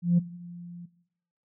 sine tone with ADSR envelope, 173.8 Hz, F3, 8 cents flat, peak -15 dBFS, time 0.02-0.86 s, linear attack 160 ms, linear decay 17 ms, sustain -24 dB, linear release 9 ms, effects noise-tail reverb RT60 0.8 s tail -19 dB re dry + tanh soft clip ceiling -14 dBFS

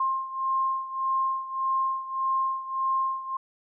sine beating tone pair, 1060 / 1061.7 Hz, C6 / C6, +22 / +25 cents, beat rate 1.7 Hz, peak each -26 / -30 dBFS, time 0-3.37 s, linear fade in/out 5 ms, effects none

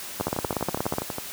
two click trains, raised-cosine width 1 ms, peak -15 / -10 dBFS, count 13 / 14, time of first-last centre 0.2-1.184 / 0.21-0.984 s, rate 12.2 / 16.8 Hz, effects white hiss -37 dBFS RMS until 1.32 s + high-pass 80 Hz 12 dB/octave

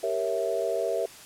sine chord, G diminished seventh, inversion none, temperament equal, 392 / 466.2 / 554.4 / 659.3 Hz, G4 / Bb4 / Db5 / Fb5, 0 / 0 / 0 / 0 cents, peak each -32 / -30 / -32 / -29 dBFS, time 0.03-1.06 s, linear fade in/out 5 ms, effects white hiss -47 dBFS RMS until 1.25 s + low-pass 11000 Hz 12 dB/octave

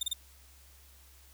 sawtooth tone bursts, 3621 Hz, A7, 49 cents sharp, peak -26 dBFS, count 3, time 0.01-0.133 s, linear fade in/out 5 ms, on 21 ms, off 30 ms, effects added 67 Hz sine -57 dBFS peak until 1.33 s + white hiss -60 dBFS RMS until 1.33 s

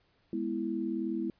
sine chord, E major, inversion first, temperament equal, 207.7 / 246.9 / 329.6 Hz, G#3 / B3 / E4, 0 / 0 / 0 cents, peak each -36 / -36 / -33 dBFS, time 0.33-1.3 s, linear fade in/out 2 ms, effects pink hiss -70 dBFS RMS until 1.39 s + resampled to 11025 Hz

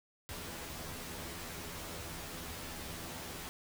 pink noise with comb filter, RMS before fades -44 dBFS, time 0.29-3.49 s, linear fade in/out 0 ms, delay 12 ms, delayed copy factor +0.95, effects none

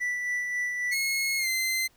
triangle tone with tremolo, 1969 Hz, B6, 6 cents flat, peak -24 dBFS, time 0-0.95 s, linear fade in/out 20 ms, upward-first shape sine, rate 3.7 Hz, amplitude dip 35%
sawtooth tone with pitch glide, 2170 to 2070 Hz, C#7 to C7, -37 to -19 cents, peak -22 dBFS, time 0.91-1.88 s, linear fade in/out 20 ms, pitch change -82 cents, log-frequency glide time 1.38-1.48 s
effects pink hiss -63 dBFS RMS until 1.96 s

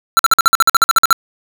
square tone bursts, 1349 Hz, E6, 40 cents sharp, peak -6 dBFS, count 14, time 0.17-1.128 s, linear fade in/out 0 ms, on 22 ms, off 50 ms, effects none

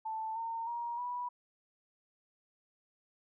sine tone with pitch steps, 882 / 913.1 / 945.3 / 978.6 Hz, A5 / A#5 / A#5 / B5, +4 / -36 / +24 / -16 cents, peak -35 dBFS, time 0.05-1.29 s, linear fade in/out 10 ms, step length 310 ms, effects none

